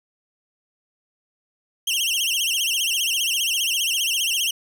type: tone with vibrato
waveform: sawtooth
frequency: 2960 Hz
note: F#7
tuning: in tune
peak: -17 dBFS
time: 1.87-4.51 s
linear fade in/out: 5 ms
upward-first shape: sine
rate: 15 Hz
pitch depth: 170 cents each way
effects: none